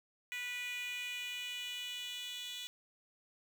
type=tone with high-pass filter sweep; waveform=10% pulse; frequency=491.1 Hz; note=B4; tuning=10 cents flat; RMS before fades=-42 dBFS; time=0.32-2.67 s; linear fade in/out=0 ms; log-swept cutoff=2200 to 3500 Hz; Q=4; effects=none